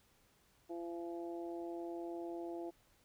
harmonic tone, 170.3 Hz, F3, 43 cents flat, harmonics 2 / 3 / 4 / 5, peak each -42 / -52 / -48 / -56 dBFS, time 0.69-2.71 s, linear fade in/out 20 ms, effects pink hiss -71 dBFS RMS until 3.04 s

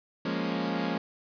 sawtooth chord, Bb minor seventh, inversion second, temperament equal, 174.61 / 207.7 / 233.1 / 277.2 Hz, F3 / Ab3 / Bb3 / Db4, 0 / 0 / 0 / 0 cents, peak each -30 dBFS, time 0.25-0.98 s, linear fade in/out 5 ms, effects resampled to 11025 Hz + 9-bit

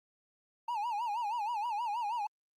triangle tone with vibrato, 890 Hz, A5, 20 cents sharp, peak -30 dBFS, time 0.68-2.27 s, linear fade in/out 5 ms, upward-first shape sine, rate 6.3 Hz, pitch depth 160 cents each way, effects Opus 48 kbps

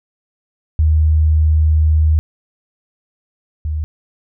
sine tone pair in turn, 77.78 / 76.84 Hz, D#2 / D#2, 0 / -21 cents, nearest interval unison, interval 21 cents, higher first, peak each -9 / -17 dBFS, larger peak first, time 0.79-2.19 / 3.65-3.84 s, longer first, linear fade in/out 0 ms, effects none

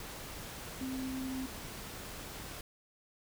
sine tone in noise, 261.6 Hz, C4, in tune, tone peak -36 dBFS, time 0.81-1.46 s, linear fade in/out 2 ms, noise pink, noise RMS -45 dBFS, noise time 0-2.61 s, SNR +6 dB, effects none

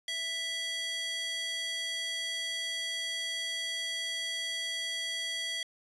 square tone with high-pass filter, 659.3 Hz, E5, in tune, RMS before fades -35 dBFS, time 0.08-5.63 s, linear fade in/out 2 ms, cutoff 2700 Hz, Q 3.9, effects resampled to 24000 Hz

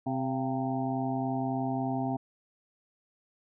harmonic tone with a mistuned harmonic, 130.81 Hz, C3, in tune, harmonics 1 / 2 / 3 / 5 / 6 / 7, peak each -35 / -31 / -42 / -36 / -36 / -42 dBFS, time 0.06-2.17 s, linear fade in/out 10 ms, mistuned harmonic 5, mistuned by +71 cents, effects none

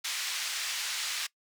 white band-pass noise, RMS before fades -34 dBFS, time 0.04-1.27 s, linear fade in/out 10 ms, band 1600 to 5600 Hz, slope 12 dB/octave, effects noise-tail reverb RT60 0.1 s tail -21 dB re dry

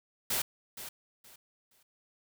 white noise with echo, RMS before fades -31 dBFS, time 0.3-0.42 s, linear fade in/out 5 ms, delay 470 ms, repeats 3, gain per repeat -12 dB, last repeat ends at 1.83 s, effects none

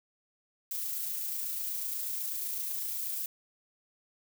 violet noise with amplitude modulation, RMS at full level -34 dBFS, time 0.71-3.26 s, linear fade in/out 2 ms, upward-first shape sine, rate 28.1 Hz, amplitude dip 25%, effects none

